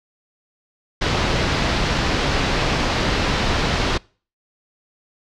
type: low-pass noise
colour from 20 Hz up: pink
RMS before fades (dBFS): -20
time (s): 1.01-3.98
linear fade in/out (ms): 10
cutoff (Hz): 5100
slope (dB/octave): 24
effects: noise-tail reverb RT60 0.4 s tail -25 dB re dry